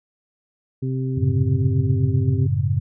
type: harmonic tone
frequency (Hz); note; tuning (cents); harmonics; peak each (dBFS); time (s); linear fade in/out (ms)
130.81; C3; 0; 1 / 2 / 3; -22 / -28 / -32; 0.82-2.47; 10
type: chord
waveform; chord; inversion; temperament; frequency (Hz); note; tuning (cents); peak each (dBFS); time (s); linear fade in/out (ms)
sine; F# minor; none; equal with one note detuned; 93.84 / 110 / 138.59; F#2 / A2 / C#3; +25 / 0 / 0; -22; 1.17-2.8; 10
effects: none